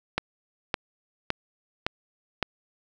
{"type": "click train", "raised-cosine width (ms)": 0.3, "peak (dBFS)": -8, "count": 5, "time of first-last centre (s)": [0.18, 2.427], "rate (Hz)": 1.78, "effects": []}